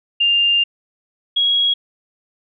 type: tone pair in turn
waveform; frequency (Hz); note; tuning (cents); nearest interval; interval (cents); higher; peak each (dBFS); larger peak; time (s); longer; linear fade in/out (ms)
sine; 2800 / 3311; F7 / G#7; +4 / -6; minor third; 290; second; -12 / -13; first; 0.2-0.64 / 1.36-1.74; first; 10
effects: none